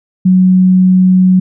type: tone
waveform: sine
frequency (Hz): 185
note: F#3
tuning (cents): 0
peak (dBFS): -4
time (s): 0.25-1.4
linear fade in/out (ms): 10
effects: none